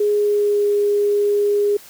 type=tone with pitch glide; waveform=sine; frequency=415.3 to 410.5 Hz; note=G#4 to G#4; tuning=0 to -20 cents; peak=-14 dBFS; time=0-1.77 s; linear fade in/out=5 ms; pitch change=-20 cents; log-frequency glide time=0.14-0.67 s; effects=white hiss -43 dBFS RMS until 1.89 s